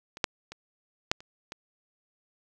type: clicks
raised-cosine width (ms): 0.2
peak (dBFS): -24 / -6 / -24 / -6 / -30 / -21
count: 6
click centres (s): 0.171 / 0.242 / 0.52 / 1.115 / 1.205 / 1.521
effects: none

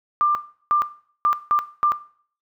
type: tone bursts at uneven times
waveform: sine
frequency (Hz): 1190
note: D6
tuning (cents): +22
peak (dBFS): -14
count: 5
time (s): 0.21-0.35 / 0.71-0.82 / 1.25-1.33 / 1.51-1.59 / 1.83-1.92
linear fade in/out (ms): 0
effects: noise-tail reverb RT60 0.5 s tail -17 dB re dry

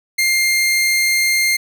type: tone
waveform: sawtooth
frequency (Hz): 2111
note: C7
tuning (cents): +15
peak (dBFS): -10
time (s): 0.18-1.57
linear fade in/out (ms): 10
effects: none

